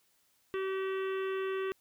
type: harmonic tone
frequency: 383 Hz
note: G4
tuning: 40 cents flat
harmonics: 1 / 3 / 4 / 5 / 6 / 7 / 8 / 9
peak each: -32 / -42 / -46 / -46 / -56 / -48 / -55 / -56 dBFS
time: 0.54-1.72 s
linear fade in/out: 0 ms
effects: white hiss -71 dBFS RMS until 1.8 s